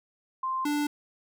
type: tone pair in turn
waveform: sine / square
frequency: 1046.5 / 293.7 Hz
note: C6 / D4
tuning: 0 / 0 cents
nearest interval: octave + minor seventh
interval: 2200 cents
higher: first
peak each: -27 / -26 dBFS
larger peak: second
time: 0.43-0.65 / 0.65-0.87 s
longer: neither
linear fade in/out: 5 ms
effects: none